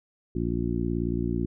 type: harmonic tone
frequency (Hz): 58.27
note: A#1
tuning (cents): 0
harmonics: 1 / 2 / 3 / 4 / 5 / 6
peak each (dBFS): -32 / -32 / -32 / -32 / -32 / -32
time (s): 0.35-1.46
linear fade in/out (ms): 5
effects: none